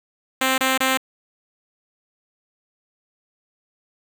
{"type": "tone bursts", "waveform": "5% pulse", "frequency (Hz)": 262.6, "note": "C4", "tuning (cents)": 6, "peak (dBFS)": -6, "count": 3, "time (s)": [0.41, 0.974], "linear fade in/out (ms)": 5, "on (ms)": 170, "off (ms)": 27, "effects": []}